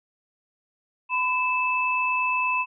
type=tone pair together; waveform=sine; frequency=1004.7 / 2624 Hz; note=B5 / E7; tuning=+29 / -9 cents; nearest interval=octave + perfect fourth; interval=1662 cents; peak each=-24 dBFS; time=1.09-2.66 s; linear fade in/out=50 ms; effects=none